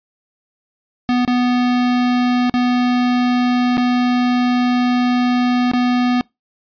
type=tone with dropouts; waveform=square; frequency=246.9 Hz; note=B3; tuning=in tune; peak=-14 dBFS; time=1.09-6.21 s; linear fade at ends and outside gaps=0 ms; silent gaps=1.25-1.277 / 2.497-2.54 / 3.771-3.778 / 5.715-5.735 s; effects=noise-tail reverb RT60 0.2 s tail -25 dB re dry + resampled to 11025 Hz